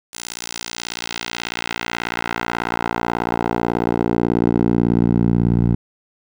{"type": "tone with band-pass filter sweep", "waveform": "10% pulse", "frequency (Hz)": 58.27, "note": "A#1", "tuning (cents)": 0, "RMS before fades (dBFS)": -20, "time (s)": [0.13, 5.75], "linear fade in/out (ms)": 5, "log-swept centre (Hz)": [8200, 130], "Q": 1, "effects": []}